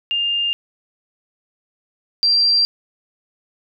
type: tone pair in turn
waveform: sine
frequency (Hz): 2808 / 4722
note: F7 / D8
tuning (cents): +9 / +9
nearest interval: major sixth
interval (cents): 900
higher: second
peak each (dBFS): -17 / -12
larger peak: second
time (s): 0.11-0.53 / 2.23-2.65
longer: neither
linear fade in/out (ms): 0
effects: none